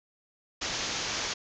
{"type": "low-pass noise", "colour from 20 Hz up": "white", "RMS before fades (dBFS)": -33, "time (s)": [0.61, 1.34], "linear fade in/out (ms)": 10, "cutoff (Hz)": 6800, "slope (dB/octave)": 96, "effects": []}